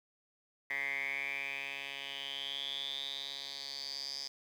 10% pulse tone with band-pass filter sweep, 138.59 Hz, C#3, in tune, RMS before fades -40 dBFS, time 0.7-4.28 s, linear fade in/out 5 ms, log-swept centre 2000 to 5100 Hz, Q 9.8, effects 10-bit

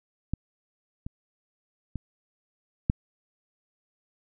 clicks, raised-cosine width 5 ms, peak -15 / -23 / -20 / -9 dBFS, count 4, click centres 0.336 / 1.065 / 1.957 / 2.899 s, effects none

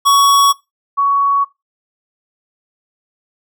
square / sine tone pair in turn, 1120 / 1120 Hz, C#6 / C#6, +18 / +18 cents, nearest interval unison, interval 0 cents, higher neither, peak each -8 / -10 dBFS, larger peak first, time 0.05-0.53 / 0.97-1.45 s, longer neither, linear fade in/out 20 ms, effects noise-tail reverb RT60 0.2 s tail -18 dB re dry

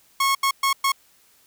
sawtooth tone bursts at uneven times, 1094 Hz, C#6, 23 cents flat, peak -14 dBFS, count 4, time 0.2-0.35 / 0.43-0.51 / 0.63-0.73 / 0.84-0.92 s, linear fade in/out 5 ms, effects white hiss -58 dBFS RMS until 1.46 s

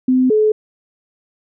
sine tone pair in turn, 256.3 / 429.2 Hz, C4 / A4, -36 / -43 cents, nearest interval major sixth, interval 893 cents, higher second, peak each -10 dBFS, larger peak neither, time 0.08-0.3 / 0.3-0.52 s, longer neither, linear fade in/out 5 ms, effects none

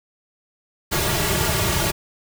pink noise with comb filter, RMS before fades -21 dBFS, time 0.91-1.92 s, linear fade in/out 20 ms, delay 3.9 ms, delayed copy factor -1, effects none

